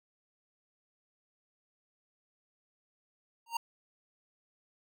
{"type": "tone with exponential growth", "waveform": "square", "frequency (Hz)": 927, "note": "A#5", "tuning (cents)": -10, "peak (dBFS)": -28, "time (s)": [3.46, 3.57], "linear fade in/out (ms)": 5, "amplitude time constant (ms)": 23, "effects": []}